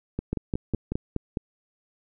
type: two click trains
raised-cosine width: 3 ms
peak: -13 / -15 dBFS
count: 6 / 5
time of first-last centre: 0.33-1.372 / 0.19-0.92 s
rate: 4.8 / 5.48 Hz
effects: none